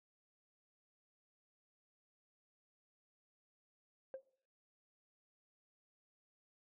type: tone with exponential decay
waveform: sine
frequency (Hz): 531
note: C5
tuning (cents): +25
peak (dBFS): -37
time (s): 4.14-4.23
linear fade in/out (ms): 1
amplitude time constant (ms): 19
effects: noise-tail reverb RT60 0.6 s tail -22 dB re dry + tanh soft clip ceiling -39 dBFS